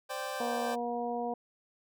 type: chord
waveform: 25% pulse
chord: C suspended second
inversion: none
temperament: equal with one note detuned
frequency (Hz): 520.5 / 587.3 / 784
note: C5 / D5 / G5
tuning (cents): -9 / 0 / 0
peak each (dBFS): -36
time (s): 0.09-0.76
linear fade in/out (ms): 20
type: harmonic tone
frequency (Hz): 239.1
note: A#3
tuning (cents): +44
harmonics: 1 / 2 / 3 / 4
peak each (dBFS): -38 / -36 / -35 / -42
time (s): 0.4-1.34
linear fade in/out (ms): 5
effects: none